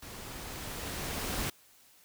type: noise with level ramp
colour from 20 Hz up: pink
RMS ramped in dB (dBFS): -46 to -33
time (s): 0.02-1.5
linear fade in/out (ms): 5
effects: white hiss -61 dBFS RMS until 2.04 s